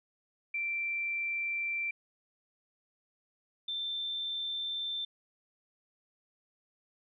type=tone pair in turn; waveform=sine; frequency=2349 / 3559 Hz; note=D7 / A7; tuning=0 / +19 cents; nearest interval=perfect fifth; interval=719 cents; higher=second; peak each=-31 / -33 dBFS; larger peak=first; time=0.54-1.91 / 3.68-5.05 s; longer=neither; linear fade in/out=5 ms; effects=none